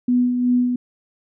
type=tone with tremolo; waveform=sine; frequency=246.9 Hz; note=B3; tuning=in tune; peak=-13 dBFS; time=0.08-0.76 s; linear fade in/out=5 ms; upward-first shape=sine; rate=2.7 Hz; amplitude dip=45%; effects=none